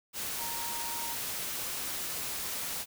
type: tone in noise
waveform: sine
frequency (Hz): 932.3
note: A#5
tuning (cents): 0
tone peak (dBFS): -40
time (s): 0.36-1.17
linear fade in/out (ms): 50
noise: white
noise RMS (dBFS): -36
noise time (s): 0.13-2.86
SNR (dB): -7
effects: none